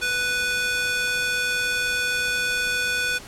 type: tone with high-pass filter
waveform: square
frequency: 494.6 Hz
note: B4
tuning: 3 cents sharp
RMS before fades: -24 dBFS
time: 0.01-3.19 s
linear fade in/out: 20 ms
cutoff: 1700 Hz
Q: 1.6
effects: pink hiss -41 dBFS RMS until 3.27 s + low-pass 11000 Hz 12 dB/octave